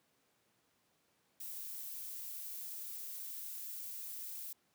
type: noise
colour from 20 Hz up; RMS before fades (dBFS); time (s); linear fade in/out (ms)
violet; -45; 1.4-4.53; 5
effects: pink hiss -75 dBFS RMS until 4.74 s + high-pass 150 Hz 12 dB/octave